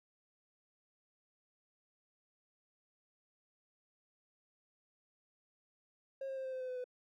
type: tone with pitch steps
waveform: triangle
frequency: 540 / 534.1 / 528.3 / 522.5 / 516.8 / 511.2 / 505.6 / 500.1 Hz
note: C#5 / C5 / C5 / C5 / C5 / C5 / B4 / B4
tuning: -45 / +36 / +17 / -2 / -21 / -40 / +41 / +22 cents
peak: -36 dBFS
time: 6.21-6.842 s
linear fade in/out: 5 ms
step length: 79 ms
effects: tanh soft clip ceiling -33 dBFS